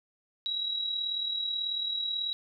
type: tone with amplitude modulation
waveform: sine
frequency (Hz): 3872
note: B7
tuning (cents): -35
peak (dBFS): -27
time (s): 0.46-2.33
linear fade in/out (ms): 0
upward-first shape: sine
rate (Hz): 38.3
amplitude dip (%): 50
effects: none